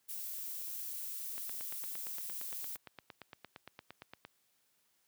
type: noise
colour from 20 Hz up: violet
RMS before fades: -42 dBFS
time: 0.08-2.77 s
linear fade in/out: 20 ms
type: click train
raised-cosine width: 0.3 ms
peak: -31 dBFS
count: 26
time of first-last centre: 1.38-4.25 s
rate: 8.71 Hz
effects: white hiss -75 dBFS RMS until 5.07 s + high-pass 80 Hz 12 dB/octave